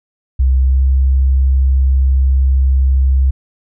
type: tone with pitch glide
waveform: sine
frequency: 65.1 to 66.28 Hz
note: C2 to C2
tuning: -8 to +23 cents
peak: -8 dBFS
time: 0.39-3.31 s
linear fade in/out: 10 ms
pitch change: +31 cents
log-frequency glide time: 0.59-0.83 s
effects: none